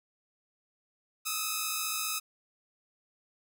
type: tone pair together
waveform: 5% pulse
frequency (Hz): 1251 / 1306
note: D#6 / E6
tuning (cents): +9 / -17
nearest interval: minor second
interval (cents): 74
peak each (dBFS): -22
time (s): 1.25-2.2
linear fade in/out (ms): 20
effects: none